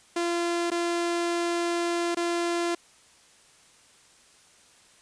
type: tone with dropouts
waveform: sawtooth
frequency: 343.4 Hz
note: F4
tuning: 29 cents flat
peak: -21 dBFS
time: 0.16-2.75 s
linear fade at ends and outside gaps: 5 ms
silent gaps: 0.703-0.715 / 2.148-2.169 s
effects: white hiss -57 dBFS RMS until 5.01 s + resampled to 22050 Hz